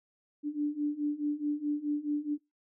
sine beating tone pair, 291.9 / 296.6 Hz, D4 / D4, -10 / +17 cents, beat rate 4.7 Hz, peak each -33 / -31 dBFS, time 0.43-2.38 s, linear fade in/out 50 ms, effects noise-tail reverb RT60 0.2 s tail -23 dB re dry

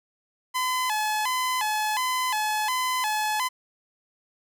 sawtooth tone with vibrato, 932.3 Hz, A#5, in tune, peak -20 dBFS, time 0.54-3.49 s, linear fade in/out 20 ms, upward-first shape square, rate 1.4 Hz, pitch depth 150 cents each way, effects none

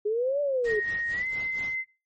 sine linear two-way sweep, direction up then down, 407.8 to 587.3 to 407.8 Hz, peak -23 dBFS, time 0.05-0.8 s, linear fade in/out 10 ms, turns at 0.41 s
pink noise with tremolo, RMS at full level -43 dBFS, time 0.64-1.75 s, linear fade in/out 5 ms, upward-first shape sine, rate 4.3 Hz, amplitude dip 80%
sine tone with pitch glide, 1870 to 2063 Hz, A#6 to C7, +5 to -25 cents, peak -27 dBFS, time 0.65-1.85 s, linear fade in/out 50 ms, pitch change +170 cents, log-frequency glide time 1.12-1.27 s
effects noise-tail reverb RT60 0.3 s tail -21 dB re dry + MP3 32 kbps

